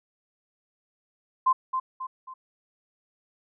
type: tone with echo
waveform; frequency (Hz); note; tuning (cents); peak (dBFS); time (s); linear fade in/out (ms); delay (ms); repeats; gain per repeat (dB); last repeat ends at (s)
sine; 1040; C6; -11; -17; 1.46-1.53; 10; 270; 3; -7; 2.34
effects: none